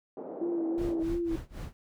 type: band-pass noise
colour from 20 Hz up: white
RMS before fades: -41 dBFS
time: 0.17-1.03 s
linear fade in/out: 2 ms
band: 240 to 590 Hz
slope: 24 dB/octave
type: tone with vibrato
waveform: sine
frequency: 335.9 Hz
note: E4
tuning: 33 cents sharp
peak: -28 dBFS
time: 0.41-1.36 s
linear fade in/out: 5 ms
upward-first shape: sine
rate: 2.9 Hz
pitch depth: 47 cents each way
type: noise with tremolo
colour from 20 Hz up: brown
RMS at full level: -36 dBFS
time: 0.78-1.73 s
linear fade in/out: 0 ms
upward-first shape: sine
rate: 3.9 Hz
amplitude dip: 95%
effects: none